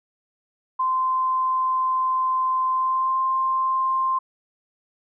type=tone with pitch glide; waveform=sine; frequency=1037 to 1050.3 Hz; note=C6 to C6; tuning=-16 to +6 cents; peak=-19 dBFS; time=0.79-4.19 s; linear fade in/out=10 ms; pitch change=+22 cents; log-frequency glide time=2.71-3.18 s; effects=none